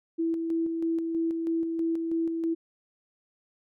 sine tone with tremolo, 329.6 Hz, E4, in tune, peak -24 dBFS, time 0.18-2.55 s, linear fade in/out 20 ms, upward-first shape square, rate 3.1 Hz, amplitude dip 35%, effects none

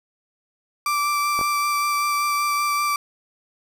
35% pulse tone with vibrato, 1170 Hz, D6, 7 cents flat, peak -18 dBFS, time 0.86-2.96 s, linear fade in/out 2 ms, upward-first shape sine, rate 5.2 Hz, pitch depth 11 cents each way
clicks, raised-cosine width 1 ms, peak -16 dBFS, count 2, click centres 1.391 / 1.412 s
effects none

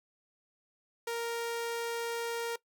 sawtooth tone, 466.2 Hz, A#4, in tune, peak -29 dBFS, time 1.07-2.56 s, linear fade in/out 5 ms, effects noise-tail reverb RT60 0.1 s tail -20 dB re dry

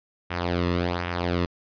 sawtooth tone with flanger, 87.6 Hz, F2, 6 cents sharp, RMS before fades -26 dBFS, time 0.3-1.46 s, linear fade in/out 10 ms, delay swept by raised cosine 0.22 to 1.32 ms, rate 1.3 Hz, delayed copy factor -0.7, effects resampled to 11025 Hz

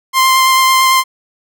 sawtooth tone with vibrato, 1048 Hz, C6, 2 cents sharp, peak -4 dBFS, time 0.13-1.04 s, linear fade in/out 50 ms, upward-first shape sine, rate 9 Hz, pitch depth 11 cents each way, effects none

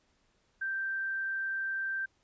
sine tone, 1568 Hz, G6, in tune, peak -31 dBFS, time 0.61-2.06 s, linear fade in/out 10 ms, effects pink hiss -72 dBFS RMS until 2.23 s + resampled to 16000 Hz

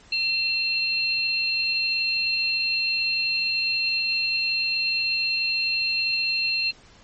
sine tone pair together, 2704 / 4185 Hz, E7 / C8, +43 / 0 cents, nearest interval minor sixth, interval 757 cents, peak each -24 dBFS, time 0.12-6.71 s, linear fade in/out 5 ms, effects pink hiss -52 dBFS RMS until 7.03 s + MP3 32 kbps

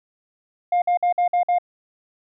sine tone bursts, 708 Hz, F5, 23 cents sharp, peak -13 dBFS, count 6, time 0.72-1.585 s, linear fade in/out 5 ms, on 100 ms, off 53 ms, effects tanh soft clip ceiling -15 dBFS

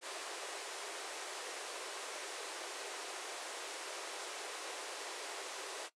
pink band-pass noise, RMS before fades -45 dBFS, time 0.01-5.9 s, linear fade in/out 50 ms, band 360 to 10000 Hz, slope 48 dB/octave, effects noise-tail reverb RT60 0.1 s tail -17 dB re dry

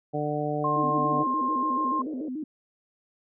harmonic tone, 148.8 Hz, D3, 23 cents sharp, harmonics 1 / 2 / 3 / 4 / 5, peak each -32 / -32 / -32 / -32 / -32 dBFS, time 0.13-1.24 s, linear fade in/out 20 ms
sine tone, 1061 Hz, C6, 24 cents sharp, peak -24 dBFS, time 0.64-2.02 s, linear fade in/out 5 ms
sine tone with vibrato, 280.8 Hz, C#4, 22 cents sharp, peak -30 dBFS, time 0.76-2.44 s, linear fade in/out 5 ms, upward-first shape square, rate 6.9 Hz, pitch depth 170 cents each way
pink band-pass noise, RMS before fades -43 dBFS, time 1.13-2.29 s, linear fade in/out 5 ms, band 390 to 560 Hz, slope 48 dB/octave
effects none

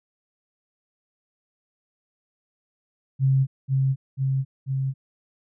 sine tone with echo, 134.1 Hz, C3, 43 cents sharp, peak -16 dBFS, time 3.19-3.47 s, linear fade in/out 50 ms, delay 490 ms, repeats 3, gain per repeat -2 dB, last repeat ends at 4.94 s, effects none

